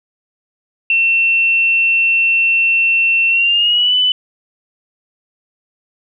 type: tone with pitch glide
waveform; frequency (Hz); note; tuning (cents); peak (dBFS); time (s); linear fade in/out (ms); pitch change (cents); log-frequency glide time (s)
sine; 2700 to 2996; E7 to F#7; +41 to +21; -10; 0.9-4.12; 2; +180; 3.29-3.95
effects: none